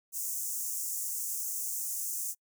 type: high-pass noise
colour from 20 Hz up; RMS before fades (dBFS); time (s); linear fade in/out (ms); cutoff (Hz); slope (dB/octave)
pink; -35; 0.12-2.35; 50; 6300; 48
effects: noise-tail reverb RT60 0.1 s tail -26 dB re dry